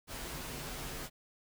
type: noise with comb filter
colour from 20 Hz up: pink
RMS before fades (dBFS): -42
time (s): 0.07-1.1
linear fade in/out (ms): 50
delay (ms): 10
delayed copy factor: -0.55
effects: none